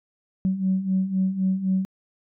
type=beating tone pair; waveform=sine; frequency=186.3 / 190.2 Hz; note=F#3 / F#3; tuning=+12 / +48 cents; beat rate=3.9 Hz; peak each=-26 / -21 dBFS; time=0.45-1.85 s; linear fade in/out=0 ms; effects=tanh soft clip ceiling -13 dBFS